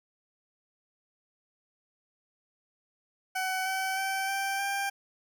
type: tone with pitch steps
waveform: 20% pulse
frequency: 752 / 762.1 / 772.2 / 782.6 / 793 Hz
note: F#5 / G5 / G5 / G5 / G5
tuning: +28 / -49 / -26 / -3 / +20 cents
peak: -24 dBFS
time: 3.35-4.9 s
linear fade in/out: 10 ms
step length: 310 ms
effects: none